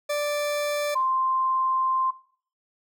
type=tone pair in turn; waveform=40% pulse / sine; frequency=587.3 / 1046.4 Hz; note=D5 / C6; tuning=0 / 0 cents; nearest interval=minor seventh; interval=1000 cents; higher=second; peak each=-23 / -21 dBFS; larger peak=second; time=0.09-0.95 / 0.95-2.11 s; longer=second; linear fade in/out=10 ms; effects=noise-tail reverb RT60 0.5 s tail -17 dB re dry